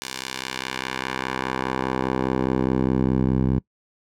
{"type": "tone with band-pass filter sweep", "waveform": "10% pulse", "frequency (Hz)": 64.9, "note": "C2", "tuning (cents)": -13, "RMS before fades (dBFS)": -24, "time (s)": [0.02, 3.59], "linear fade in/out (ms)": 0, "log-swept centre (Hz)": [5600, 140], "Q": 0.72, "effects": ["noise-tail reverb RT60 0.1 s tail -22 dB re dry"]}